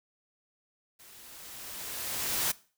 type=noise with level ramp; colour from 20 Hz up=white; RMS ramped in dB=-54 to -28 dBFS; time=0.99-2.52 s; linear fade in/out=10 ms; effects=noise-tail reverb RT60 0.4 s tail -20 dB re dry